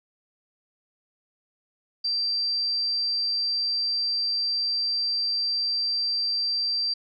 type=tone; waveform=sine; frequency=4699 Hz; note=D8; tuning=in tune; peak=-23 dBFS; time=2.04-6.94 s; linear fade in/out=10 ms; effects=none